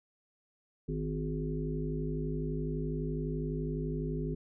harmonic tone with a mistuned harmonic, 51.91 Hz, G#1, in tune, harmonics 1 / 3 / 5 / 7 / 8, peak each -38 / -35 / -39 / -41 / -41 dBFS, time 0.88-4.35 s, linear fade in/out 10 ms, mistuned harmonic 5, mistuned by -28 cents, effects none

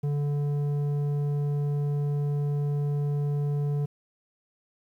square tone with low-pass filter, 144.9 Hz, D3, 23 cents flat, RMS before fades -27 dBFS, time 0.03-3.86 s, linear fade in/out 10 ms, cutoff 450 Hz, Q 0.63, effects 10-bit

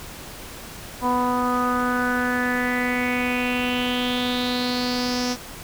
sawtooth tone with low-pass filter sweep, 247.7 Hz, B3, 5 cents sharp, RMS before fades -23 dBFS, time 1.01-5.37 s, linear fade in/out 50 ms, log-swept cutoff 970 to 5600 Hz, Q 6, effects pink hiss -38 dBFS RMS until 5.63 s

